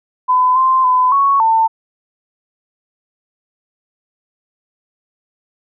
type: tone with pitch steps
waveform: sine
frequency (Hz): 1009 / 1043 / 1010 / 1110 / 896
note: B5 / C6 / B5 / C#6 / A5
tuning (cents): +37 / -6 / +39 / +2 / +31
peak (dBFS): -9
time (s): 0.28-1.68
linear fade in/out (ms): 20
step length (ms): 280
effects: none